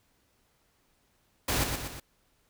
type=noise with echo; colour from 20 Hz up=pink; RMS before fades=-28 dBFS; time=1.48-1.64 s; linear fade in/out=5 ms; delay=120 ms; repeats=3; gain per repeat=-5 dB; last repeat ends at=2 s; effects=pink hiss -70 dBFS RMS until 2.49 s